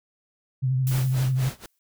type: tone with vibrato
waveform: sine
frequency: 130 Hz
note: C3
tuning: 11 cents flat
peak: -20 dBFS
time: 0.62-1.5 s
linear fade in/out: 20 ms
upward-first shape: sine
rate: 12 Hz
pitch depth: 42 cents each way
type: noise with exponential decay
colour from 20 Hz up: blue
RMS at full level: -34 dBFS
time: 0.87-1.79 s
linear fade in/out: 1 ms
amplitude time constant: 200 ms
type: noise with tremolo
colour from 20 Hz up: pink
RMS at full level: -34 dBFS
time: 0.91-1.66 s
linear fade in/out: 2 ms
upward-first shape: sine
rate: 4.1 Hz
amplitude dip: 95%
effects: none